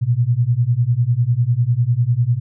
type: beating tone pair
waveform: sine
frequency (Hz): 115.3 / 125.3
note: A#2 / B2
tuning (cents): -19 / +25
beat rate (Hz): 10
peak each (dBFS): -17 / -16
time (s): 0.01-2.4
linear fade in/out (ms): 20
effects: none